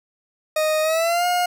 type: tone with pitch glide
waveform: 40% pulse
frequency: 621 to 713.3 Hz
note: D#5 to F5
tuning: -3 to +36 cents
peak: -17 dBFS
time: 0.56-1.46 s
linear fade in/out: 5 ms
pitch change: +239 cents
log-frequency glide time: 0.82-1.26 s
effects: none